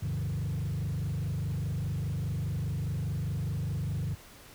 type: tone with frequency modulation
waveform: sine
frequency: 122.2 Hz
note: B2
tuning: 18 cents flat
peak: -27 dBFS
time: 0.02-4.15 s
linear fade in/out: 10 ms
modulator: 24.9 Hz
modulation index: 1.7
effects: tanh soft clip ceiling -28 dBFS + pink hiss -52 dBFS RMS until 4.54 s